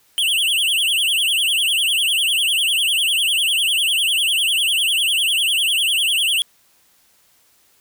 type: tone with vibrato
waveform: square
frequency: 3002 Hz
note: F#7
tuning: 24 cents sharp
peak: -16 dBFS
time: 0.18-6.42 s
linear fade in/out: 0 ms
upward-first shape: triangle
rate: 10 Hz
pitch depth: 250 cents each way
effects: white hiss -57 dBFS RMS until 7.8 s